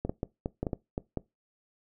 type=clicks; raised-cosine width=2 ms; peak=-17 dBFS; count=9; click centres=0.05 / 0.095 / 0.231 / 0.459 / 0.63 / 0.668 / 0.732 / 0.979 / 1.173 s; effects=noise-tail reverb RT60 0.2 s tail -21 dB re dry